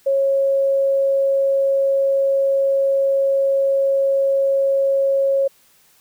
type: tone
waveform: sine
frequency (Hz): 547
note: C#5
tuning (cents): -23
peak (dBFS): -14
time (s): 0.06-5.48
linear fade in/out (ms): 10
effects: white hiss -55 dBFS RMS until 6 s